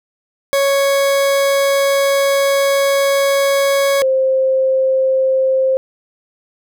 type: tone pair in turn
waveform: 40% pulse / sine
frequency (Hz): 554.4 / 526.6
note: C#5 / C5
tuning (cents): 0 / +11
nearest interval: minor second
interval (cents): 89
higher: first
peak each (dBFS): -11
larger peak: neither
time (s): 0.53-4.02 / 4.02-5.77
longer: first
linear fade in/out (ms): 0
effects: none